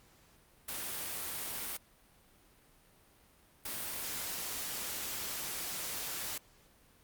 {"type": "noise bursts at uneven times", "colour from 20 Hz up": "white", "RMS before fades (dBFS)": -39, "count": 2, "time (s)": [[0.68, 1.77], [3.65, 6.38]], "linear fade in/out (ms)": 5, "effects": ["pink hiss -64 dBFS RMS until 7.03 s", "Opus 48 kbps"]}